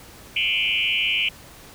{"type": "tone with frequency modulation", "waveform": "sine", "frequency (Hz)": 2674, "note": "E7", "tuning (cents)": 24, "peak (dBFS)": -19, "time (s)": [0.36, 1.29], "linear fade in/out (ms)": 5, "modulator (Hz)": 106, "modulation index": 4, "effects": ["pink hiss -45 dBFS RMS until 1.74 s"]}